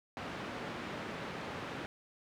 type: band-pass noise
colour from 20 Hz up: pink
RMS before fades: -42 dBFS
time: 0.17-1.86 s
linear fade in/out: 0 ms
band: 150 to 2600 Hz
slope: 12 dB/octave
effects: none